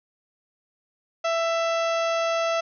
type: harmonic tone with a mistuned harmonic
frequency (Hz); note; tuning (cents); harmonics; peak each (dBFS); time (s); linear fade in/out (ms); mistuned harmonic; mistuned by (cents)
664; E5; +12; 1 / 2 / 3 / 4 / 5 / 6 / 7 / 8 / 9; -23 / -28 / -36 / -34 / -38 / -44 / -43 / -43 / -41; 1.24-2.61; 10; 9; +44
effects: none